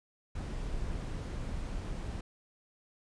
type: noise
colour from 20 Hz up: brown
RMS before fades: -37 dBFS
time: 0.35-2.21 s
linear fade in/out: 5 ms
effects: resampled to 22050 Hz